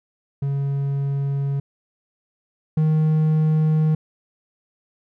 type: tone pair in turn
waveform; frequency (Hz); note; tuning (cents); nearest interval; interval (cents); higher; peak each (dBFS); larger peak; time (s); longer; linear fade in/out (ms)
triangle; 139.3 / 155.97; C#3 / D#3; +9 / +5; major second; 196; second; -18 / -13; second; 0.42-1.6 / 2.77-3.95; neither; 5
effects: none